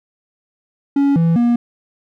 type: tone with pitch steps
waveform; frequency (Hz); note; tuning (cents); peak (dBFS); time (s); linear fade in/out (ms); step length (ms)
triangle; 280.4 / 166.1 / 238.2; C#4 / E3 / A#3; +20 / +13 / +38; -9; 0.96-1.56; 5; 200
effects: none